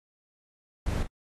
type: noise with echo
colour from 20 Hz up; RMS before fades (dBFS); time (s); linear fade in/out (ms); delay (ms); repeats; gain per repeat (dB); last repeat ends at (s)
brown; -28; 0.86-1.03; 5; 38; 1; -9; 1.068
effects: AAC 32 kbps